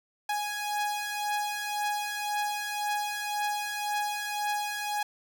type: beating tone pair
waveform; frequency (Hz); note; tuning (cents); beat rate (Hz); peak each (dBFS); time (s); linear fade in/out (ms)
sawtooth; 830.6 / 832.5; G#5 / G#5; 0 / +4; 1.9; -27 / -31; 0.29-5.03; 5
effects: none